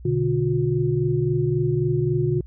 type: tone cluster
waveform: sine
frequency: 123.7 / 147.4 / 359.2 Hz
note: B2 / D3 / F4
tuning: +3 / +7 / +49 cents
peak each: -23 dBFS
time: 0.05-2.41 s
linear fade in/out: 5 ms
effects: added 60 Hz sine -38 dBFS peak until 2.46 s